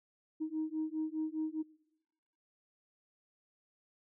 sine beating tone pair, 311.1 / 316 Hz, D#4 / D#4, 0 / +27 cents, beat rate 4.9 Hz, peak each -37 / -36 dBFS, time 0.4-1.63 s, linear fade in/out 20 ms, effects noise-tail reverb RT60 1.0 s tail -23 dB re dry + tanh soft clip ceiling -28 dBFS

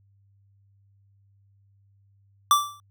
square tone with exponential decay, 1167 Hz, D6, 11 cents flat, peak -13 dBFS, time 2.51-2.8 s, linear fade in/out 1 ms, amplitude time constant 63 ms, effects added 99 Hz sine -58 dBFS peak until 2.9 s

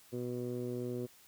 15% pulse tone with low-pass filter, 122.9 Hz, B2, 8 cents flat, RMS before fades -38 dBFS, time 0.12-1.07 s, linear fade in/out 20 ms, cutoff 430 Hz, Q 2, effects white hiss -61 dBFS RMS until 1.27 s

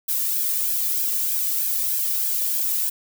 violet noise with flanger, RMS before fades -23 dBFS, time 0.08-2.9 s, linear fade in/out 10 ms, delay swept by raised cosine 1.2 to 1.72 ms, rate 3.2 Hz, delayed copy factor +0.65, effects none

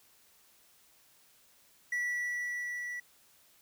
triangle tone with level ramp, 1951 Hz, B6, 22 cents flat, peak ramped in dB -28 to -35 dBFS, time 1.92-3 s, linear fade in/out 5 ms, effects white hiss -64 dBFS RMS until 3.61 s

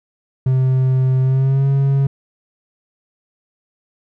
triangle tone with pitch glide, 130.2 to 137.54 Hz, C3 to C#3, -8 to -13 cents, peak -10 dBFS, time 0.46-2.07 s, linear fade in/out 5 ms, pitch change +95 cents, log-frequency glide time 1.21-1.67 s, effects none

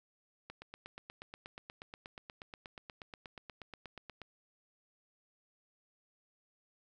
click train, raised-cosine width 0.3 ms, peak -30 dBFS, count 32, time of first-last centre 0.5-4.217 s, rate 8.34 Hz, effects none

